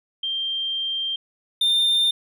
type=tone pair in turn; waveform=sine / triangle; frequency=3170 / 3608 Hz; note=G7 / A7; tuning=+19 / +43 cents; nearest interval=major second; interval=224 cents; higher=second; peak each=-23 / -15 dBFS; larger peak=second; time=0.23-1.16 / 1.61-2.11 s; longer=first; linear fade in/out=5 ms; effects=none